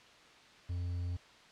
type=tone with quantisation; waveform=triangle; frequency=88.1 Hz; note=F2; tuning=16 cents sharp; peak=-32 dBFS; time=0.69-1.17 s; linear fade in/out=10 ms; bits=10; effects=white hiss -58 dBFS RMS until 1.51 s + low-pass 4000 Hz 12 dB/octave